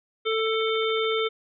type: harmonic tone with a mistuned harmonic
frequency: 443.1 Hz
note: A4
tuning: 12 cents sharp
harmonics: 1 / 3 / 5 / 7 / 8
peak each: -24 / -30 / -32 / -34 / -32 dBFS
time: 0.25-1.29 s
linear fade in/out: 20 ms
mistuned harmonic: 8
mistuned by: +17 cents
effects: none